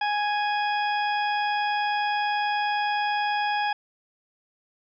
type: harmonic tone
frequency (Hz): 830.6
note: G#5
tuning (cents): 0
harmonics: 1 / 2 / 3 / 4 / 6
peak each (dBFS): -24 / -30 / -34 / -36 / -40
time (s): 0.01-3.73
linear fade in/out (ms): 5
effects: none